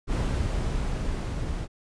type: noise with level ramp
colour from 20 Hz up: brown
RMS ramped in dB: -25 to -31 dBFS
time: 0.07-1.68 s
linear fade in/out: 50 ms
effects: resampled to 22050 Hz